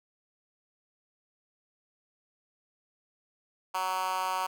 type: tone with high-pass filter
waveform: 10% pulse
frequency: 186.4 Hz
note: F#3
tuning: 13 cents sharp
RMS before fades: -31 dBFS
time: 3.74-4.47 s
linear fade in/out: 10 ms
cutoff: 950 Hz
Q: 2.7
effects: none